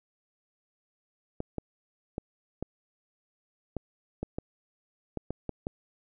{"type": "clicks", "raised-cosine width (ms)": 2, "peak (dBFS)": -19, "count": 11, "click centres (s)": [1.404, 1.583, 2.181, 2.626, 3.767, 4.23, 4.385, 5.173, 5.306, 5.493, 5.669], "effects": []}